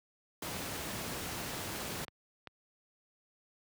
pink noise, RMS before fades -39 dBFS, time 0.42-2.05 s, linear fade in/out 5 ms
clicks, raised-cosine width 0.3 ms, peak -28 dBFS, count 3, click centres 0.762 / 2.082 / 2.473 s
effects high-pass 80 Hz 12 dB/octave

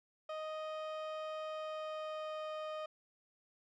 30% pulse tone with pitch glide, 623 to 619.1 Hz, D#5 to D#5, +2 to -9 cents, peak -37 dBFS, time 0.29-2.86 s, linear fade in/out 5 ms, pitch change -11 cents, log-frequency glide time 1.45-2.49 s, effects low-pass 3000 Hz 12 dB/octave

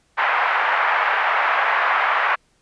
pink band-pass noise, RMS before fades -19 dBFS, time 0.17-2.36 s, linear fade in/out 20 ms, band 800 to 2100 Hz, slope 24 dB/octave, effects pink hiss -62 dBFS RMS until 2.61 s + resampled to 22050 Hz

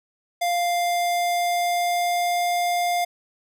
square tone with pitch glide, 698.5 to 703.4 Hz, F5 to F5, 0 to +12 cents, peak -21 dBFS, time 0.41-3.05 s, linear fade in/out 10 ms, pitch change +12 cents, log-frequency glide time 0.68-2.47 s, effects none

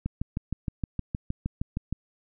click train, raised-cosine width 5 ms, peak -16 dBFS, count 13, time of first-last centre 0.06-1.926 s, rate 6.43 Hz, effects none

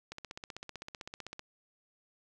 click train, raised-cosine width 0.2 ms, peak -25 dBFS, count 21, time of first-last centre 0.12-1.394 s, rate 15.7 Hz, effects none

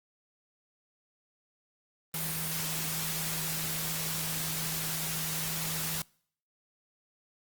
sine tone in noise, 160 Hz, D#3, 49 cents sharp, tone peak -39 dBFS, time 2.14-6.02 s, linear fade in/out 2 ms, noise white, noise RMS -34 dBFS, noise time 2.14-6.02 s, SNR -8 dB, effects noise-tail reverb RT60 0.6 s tail -26 dB re dry + Opus 32 kbps

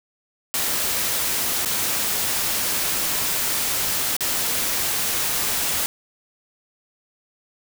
white noise with dropouts, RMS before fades -23 dBFS, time 0.54-5.86 s, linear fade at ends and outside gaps 0 ms, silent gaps 1.649-1.658 / 4.166-4.207 s, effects none

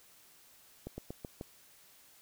slowing click train, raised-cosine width 2 ms, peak -27 dBFS, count 5, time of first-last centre 0.87-1.411 s, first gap 110 ms, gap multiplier 1.14, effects white hiss -61 dBFS RMS until 2.21 s

